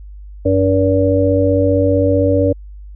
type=harmonic tone; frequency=95.5 Hz; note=G2; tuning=45 cents flat; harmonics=1 / 3 / 5 / 6; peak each=-16 / -16 / -16 / -16 dBFS; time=0.45-2.53 s; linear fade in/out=10 ms; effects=added 50 Hz sine -31 dBFS peak until 2.95 s